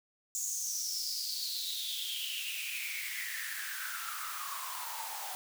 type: noise with high-pass filter sweep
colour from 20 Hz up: white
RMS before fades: -38 dBFS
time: 0.35-5.35 s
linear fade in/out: 0 ms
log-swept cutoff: 7000 to 770 Hz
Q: 8.2
effects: none